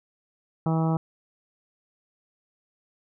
harmonic tone, 161.6 Hz, E3, 34 cents flat, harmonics 1 / 2 / 3 / 4 / 5 / 6 / 7 / 8, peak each -22 / -30 / -35 / -35 / -33 / -38 / -40 / -40 dBFS, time 0.66-0.97 s, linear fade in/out 2 ms, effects none

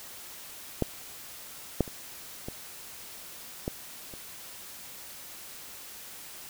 clicks, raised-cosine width 2 ms, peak -11 / -9 / -28 / -22 / -16 / -30 dBFS, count 6, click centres 0.823 / 1.807 / 1.878 / 2.485 / 3.679 / 4.138 s, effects white hiss -45 dBFS RMS until 6.49 s

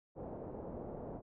white low-pass noise, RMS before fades -45 dBFS, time 0.15-1.22 s, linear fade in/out 50 ms, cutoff 660 Hz, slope 24 dB/octave, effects none

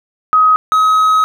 sine / triangle tone pair in turn, 1263 / 1271.8 Hz, D#6 / D#6, +26 / +38 cents, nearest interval unison, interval 12 cents, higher second, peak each -6 dBFS, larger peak neither, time 0.33-0.56 / 0.72-1.24 s, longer second, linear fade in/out 0 ms, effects none

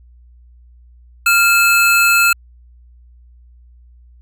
square tone pair together, 1393 / 2608 Hz, F6 / E7, -5 / -19 cents, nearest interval major seventh, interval 1086 cents, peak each -13 dBFS, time 1.26-2.33 s, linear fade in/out 5 ms, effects added 60 Hz sine -42 dBFS peak until 4.21 s

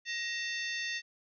harmonic tone with a mistuned harmonic, 895 Hz, A5, 29 cents sharp, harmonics 2 / 3 / 4 / 5 / 6 / 7, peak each -36 / -40 / -42 / -44 / -46 / -47 dBFS, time 0.05-1.02 s, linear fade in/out 50 ms, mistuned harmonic 2, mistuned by +85 cents, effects none

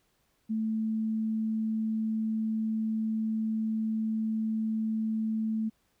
sine tone, 220 Hz, A3, in tune, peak -27 dBFS, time 0.49-5.7 s, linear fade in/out 20 ms, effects pink hiss -72 dBFS RMS until 6 s

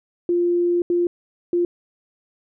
sine tone bursts at uneven times, 348.8 Hz, F4, 2 cents flat, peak -16 dBFS, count 3, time 0.29-0.82 / 0.9-1.07 / 1.53-1.65 s, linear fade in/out 2 ms, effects none

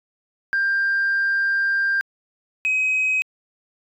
sine tone pair in turn, 1590 / 2532 Hz, G6 / D#7, +24 / +30 cents, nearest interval minor sixth, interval 806 cents, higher second, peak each -16 dBFS, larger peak neither, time 0.53-2.01 / 2.65-3.22 s, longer first, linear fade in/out 0 ms, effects tanh soft clip ceiling -15 dBFS

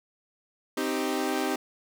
sawtooth chord, C minor, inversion none, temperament equal, 261.6 / 311.1 / 392 Hz, C4 / Eb4 / G4, 0 / 0 / 0 cents, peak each -27 dBFS, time 0.77-1.56 s, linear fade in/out 5 ms, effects none

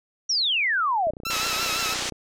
sine exponential sweep, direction down, 5880 to 587.3 Hz, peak -20 dBFS, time 0.29-1.11 s, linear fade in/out 10 ms
click train, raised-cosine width 2 ms, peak -26 dBFS, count 33, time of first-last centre 1.07-2.123 s, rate 30.4 Hz
15% pulse tone with vibrato, 1318.5 Hz, E6, in tune, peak -20 dBFS, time 1.25-1.94 s, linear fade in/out 5 ms, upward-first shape triangle, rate 5.9 Hz, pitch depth 68 cents each way
white band-pass noise, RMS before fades -29 dBFS, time 1.3-2.1 s, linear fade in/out 5 ms, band 280 to 6800 Hz, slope 24 dB/octave
effects none

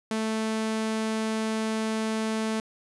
sawtooth tone, 220 Hz, A3, in tune, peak -22 dBFS, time 0.11-2.6 s, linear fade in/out 2 ms, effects resampled to 24000 Hz

